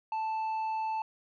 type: tone with tanh clipping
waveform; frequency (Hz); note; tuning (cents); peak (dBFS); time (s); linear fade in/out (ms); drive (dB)
sine; 880; A5; 0; -31; 0.12-1.02; 2; 5
effects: none